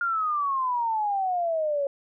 sine exponential sweep, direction down, 1418 to 551 Hz, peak -23 dBFS, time 0.01-1.87 s, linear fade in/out 2 ms, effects none

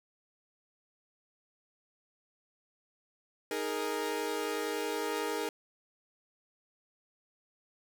sawtooth chord, D# suspended fourth, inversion none, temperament equal, 311.1 / 415.3 / 466.2 Hz, D#4 / G#4 / A#4, 0 / 0 / 0 cents, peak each -35 / -32 / -32 dBFS, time 3.51-5.49 s, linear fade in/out 2 ms, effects none

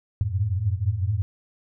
sine tone cluster, 89.6 / 95.6 / 104.4 / 108.8 Hz, F2 / G2 / G#2 / A2, +45 / -43 / +10 / -19 cents, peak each -26 / -29 / -29 / -26 dBFS, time 0.21-1.22 s, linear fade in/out 0 ms, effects none

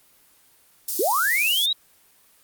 white high-pass noise, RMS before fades -27 dBFS, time 0.88-1.66 s, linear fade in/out 5 ms, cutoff 4700 Hz, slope 24 dB/octave
sine linear sweep, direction up, 311.1 to 3916 Hz, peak -19 dBFS, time 0.99-1.73 s, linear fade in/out 5 ms
effects white hiss -57 dBFS RMS until 2.43 s + Opus 24 kbps

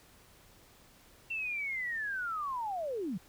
sine linear sweep, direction down, 2713 to 159.3 Hz, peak -33 dBFS, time 1.3-3.18 s, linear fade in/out 10 ms, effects pink hiss -60 dBFS RMS until 3.28 s

